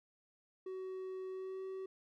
triangle tone with pitch glide, 375.7 to 380.5 Hz, F#4 to F#4, +26 to +48 cents, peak -39 dBFS, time 0.66-1.86 s, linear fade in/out 5 ms, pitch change +22 cents, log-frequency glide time 1.29-1.63 s, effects none

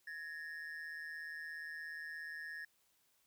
triangle ring-modulated tone, 1760 Hz, A6, in tune, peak -39 dBFS, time 0.07-2.65 s, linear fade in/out 5 ms, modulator 78.5 Hz, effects white hiss -75 dBFS RMS until 3.26 s

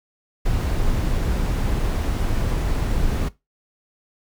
brown noise, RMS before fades -21 dBFS, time 0.45-3.29 s, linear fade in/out 10 ms, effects noise-tail reverb RT60 0.2 s tail -18 dB re dry

